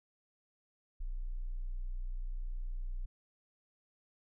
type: tone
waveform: sine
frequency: 30.42 Hz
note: B0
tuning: 25 cents flat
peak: -35 dBFS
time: 1-3.06 s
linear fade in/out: 10 ms
effects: none